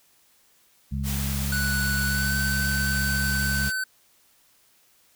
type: harmonic tone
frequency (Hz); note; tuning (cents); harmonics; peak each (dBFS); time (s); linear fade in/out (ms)
68.7; C#2; -15; 1 / 2 / 3; -28 / -30 / -32; 0.91-3.7; 20
type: noise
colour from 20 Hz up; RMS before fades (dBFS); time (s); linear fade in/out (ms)
white; -33; 1.03-3.73; 50
type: tone with pitch glide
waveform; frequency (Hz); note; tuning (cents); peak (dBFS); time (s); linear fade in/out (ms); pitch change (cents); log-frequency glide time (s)
square; 1481 to 1523.5; F#6 to G6; +1 to -50; -26; 1.52-3.84; 5; +49; 2.07-2.36
effects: white hiss -61 dBFS RMS until 5.15 s